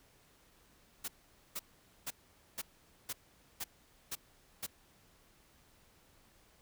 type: noise bursts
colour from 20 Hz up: white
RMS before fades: -39 dBFS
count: 8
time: 1.04-4.666 s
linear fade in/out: 10 ms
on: 42 ms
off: 470 ms
effects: pink hiss -66 dBFS RMS until 6.61 s